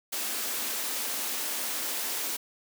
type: high-pass noise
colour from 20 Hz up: white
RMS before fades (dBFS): -32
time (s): 0.12-2.37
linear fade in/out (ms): 10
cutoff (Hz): 210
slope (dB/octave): 96
effects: none